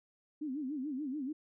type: tone with vibrato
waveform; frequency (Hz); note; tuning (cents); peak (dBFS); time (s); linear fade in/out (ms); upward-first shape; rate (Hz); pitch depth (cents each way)
sine; 280; C#4; +18; -35; 0.41-1.33; 10; sine; 6.9; 180
effects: none